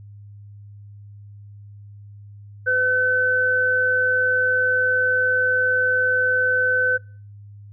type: tone pair together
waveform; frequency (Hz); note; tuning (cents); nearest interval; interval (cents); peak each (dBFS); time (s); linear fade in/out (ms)
sine; 506 / 1520.7; B4 / F#6; +42 / +47; octave + perfect fifth; 1905; -24 / -17; 2.66-6.98; 20
effects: noise-tail reverb RT60 0.4 s tail -22 dB re dry + added 102 Hz sine -39 dBFS peak until 7.72 s